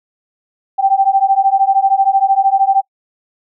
sine beating tone pair, 774 / 787 Hz, G5 / G5, -22 / +7 cents, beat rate 13 Hz, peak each -12 dBFS, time 0.78-2.82 s, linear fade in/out 20 ms, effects noise-tail reverb RT60 0.1 s tail -26 dB re dry

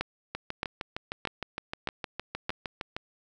two click trains, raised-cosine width 0.3 ms, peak -17 / -13 dBFS, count 18 / 5, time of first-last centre 0.35-2.965 / 0.01-2.494 s, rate 6.5 / 1.61 Hz, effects none

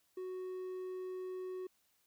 triangle tone, 370 Hz, F#4, in tune, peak -38 dBFS, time 0.17-1.67 s, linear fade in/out 5 ms, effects white hiss -75 dBFS RMS until 2.06 s

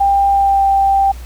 sine tone with pitch glide, 794 to 785.3 Hz, G5 to G5, +22 to +3 cents, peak -9 dBFS, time 0-1.12 s, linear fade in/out 10 ms, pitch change -19 cents, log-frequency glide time 0.3-0.65 s, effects added 60 Hz sine -27 dBFS peak until 1.25 s + pink hiss -41 dBFS RMS until 1.25 s

